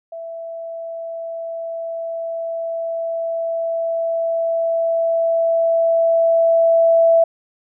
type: tone with level ramp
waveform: sine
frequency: 663 Hz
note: E5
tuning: 10 cents sharp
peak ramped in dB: -28 to -9 dBFS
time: 0.12-7.24 s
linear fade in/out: 5 ms
effects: none